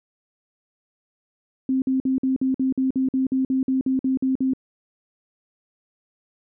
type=tone bursts; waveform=sine; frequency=262.7 Hz; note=C4; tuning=7 cents sharp; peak=-18 dBFS; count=16; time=1.69-4.535 s; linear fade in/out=2 ms; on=130 ms; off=51 ms; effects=none